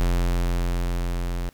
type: tone with level ramp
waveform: square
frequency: 43.65 Hz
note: F1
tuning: in tune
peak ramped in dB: -19 to -26 dBFS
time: 0-1.49 s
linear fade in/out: 0 ms
effects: pink hiss -58 dBFS RMS until 1.53 s